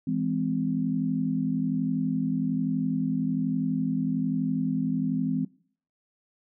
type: chord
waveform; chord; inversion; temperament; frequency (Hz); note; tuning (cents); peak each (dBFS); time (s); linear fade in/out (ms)
sine; E augmented; none; just; 164.81 / 206 / 257.5; E3 / G#3 / B#3; 0 / -14 / -28; -30 / -30 / -27; 0.07-5.45; 5
effects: noise-tail reverb RT60 0.5 s tail -20 dB re dry